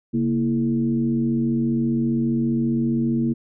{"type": "tone with frequency modulation", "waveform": "sine", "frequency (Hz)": 233.1, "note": "A#3", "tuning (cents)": 0, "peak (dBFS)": -18, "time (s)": [0.13, 3.34], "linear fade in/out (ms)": 20, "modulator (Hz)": 95, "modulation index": 0.87, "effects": []}